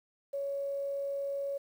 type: tone with quantisation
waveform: sine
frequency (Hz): 558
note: C#5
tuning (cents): +11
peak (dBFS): -32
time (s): 0.33-1.58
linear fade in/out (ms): 10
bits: 10
effects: none